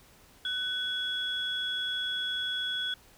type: tone pair together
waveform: sine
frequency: 1498 / 3365 Hz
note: F#6 / G#7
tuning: +21 / +22 cents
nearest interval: octave + major second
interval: 1401 cents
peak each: -34 / -30 dBFS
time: 0.45-2.94 s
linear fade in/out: 2 ms
effects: tanh soft clip ceiling -23 dBFS + pink hiss -58 dBFS RMS until 3.17 s